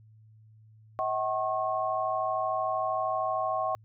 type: tone cluster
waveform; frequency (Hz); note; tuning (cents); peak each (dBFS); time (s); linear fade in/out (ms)
sine; 640 / 753 / 1086; D#5 / F#5 / C#6; +49 / +30 / -36; -31; 0.99-3.75; 0
effects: added 109 Hz sine -53 dBFS peak until 3.84 s